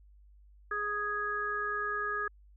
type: harmonic tone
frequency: 415.3 Hz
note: G#4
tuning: in tune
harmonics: 1 / 3 / 4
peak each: -40 / -34 / -34 dBFS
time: 0.71-2.28 s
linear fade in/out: 5 ms
effects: added 50 Hz sine -55 dBFS peak until 2.56 s